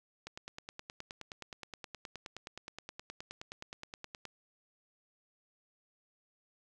click train, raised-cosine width 0.2 ms, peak -26 dBFS, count 39, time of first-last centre 0.27-4.253 s, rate 9.54 Hz, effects none

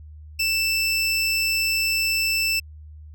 25% pulse tone, 2658 Hz, E7, 14 cents sharp, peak -16 dBFS, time 0.39-2.6 s, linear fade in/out 10 ms, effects added 76 Hz sine -39 dBFS peak until 3.14 s

